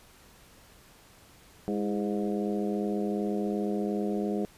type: harmonic tone with a mistuned harmonic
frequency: 102.7 Hz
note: G#2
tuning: 19 cents flat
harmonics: 2 / 3 / 4 / 5 / 6 / 7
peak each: -30 / -34 / -33 / -39 / -41 / -41 dBFS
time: 1.68-4.45 s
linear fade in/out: 0 ms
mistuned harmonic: 3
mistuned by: +78 cents
effects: pink hiss -56 dBFS RMS until 4.57 s + resampled to 32000 Hz